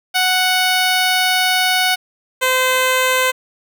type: tone pair in turn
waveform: 10% pulse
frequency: 740 / 514.2 Hz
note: F#5 / C5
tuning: 0 / -30 cents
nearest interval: tritone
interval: 630 cents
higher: first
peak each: -5 dBFS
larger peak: neither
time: 0.14-1.96 / 2.41-3.32 s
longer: first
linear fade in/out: 20 ms
effects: none